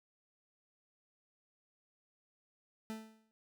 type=tone with exponential decay; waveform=40% pulse; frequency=220 Hz; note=A3; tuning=in tune; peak=-37 dBFS; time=2.9-3.31 s; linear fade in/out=0 ms; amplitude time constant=87 ms; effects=none